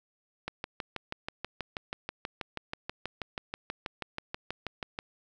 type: click train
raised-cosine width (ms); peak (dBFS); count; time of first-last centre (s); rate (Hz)
0.3; -18; 29; 0.48-4.989; 6.21
effects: none